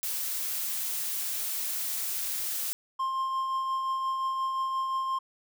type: noise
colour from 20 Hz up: blue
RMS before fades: -32 dBFS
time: 0.03-2.73 s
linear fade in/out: 0 ms
type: tone with tremolo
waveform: triangle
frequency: 1058 Hz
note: C6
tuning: 19 cents sharp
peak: -24 dBFS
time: 2.99-5.19 s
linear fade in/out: 10 ms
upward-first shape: triangle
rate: 5.7 Hz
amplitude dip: 35%
effects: none